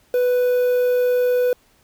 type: tone with quantisation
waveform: triangle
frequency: 495.4 Hz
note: B4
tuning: 5 cents sharp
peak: -13 dBFS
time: 0.14-1.53 s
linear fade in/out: 2 ms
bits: 6
effects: pink hiss -58 dBFS RMS until 1.83 s